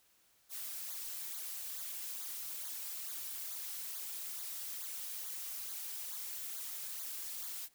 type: noise with flanger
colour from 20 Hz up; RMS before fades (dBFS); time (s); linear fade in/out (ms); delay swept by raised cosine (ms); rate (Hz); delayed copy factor
blue; -43; 0.49-7.69; 50; 0.36 to 4.66; 2.3; -0.9
effects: white hiss -70 dBFS RMS until 7.74 s